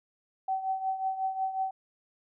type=tone with tremolo; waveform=sine; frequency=764 Hz; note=G5; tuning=45 cents flat; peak=-25 dBFS; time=0.48-1.71 s; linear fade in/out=5 ms; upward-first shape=triangle; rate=5.5 Hz; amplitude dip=75%; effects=none

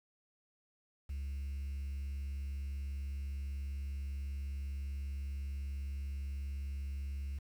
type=tone; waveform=triangle; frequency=69.3 Hz; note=C#2; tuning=in tune; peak=-34 dBFS; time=1.09-7.39 s; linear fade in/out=10 ms; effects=tanh soft clip ceiling -32 dBFS + 10-bit

